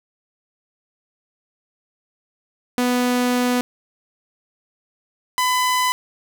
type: tone pair in turn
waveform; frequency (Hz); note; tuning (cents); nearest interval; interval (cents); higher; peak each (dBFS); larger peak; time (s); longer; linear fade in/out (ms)
sawtooth; 247.2 / 1004.9; B3 / B5; +2 / +30; 2 octaves; 2428; second; -13; neither; 2.78-3.61 / 5.38-5.92; first; 0
effects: none